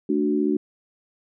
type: chord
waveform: sine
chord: D major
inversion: second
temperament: equal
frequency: 220 / 293.7 / 370 Hz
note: A3 / D4 / F#4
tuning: 0 / 0 / 0 cents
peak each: -25 / -22 / -24 dBFS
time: 0.09-0.57 s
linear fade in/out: 5 ms
effects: none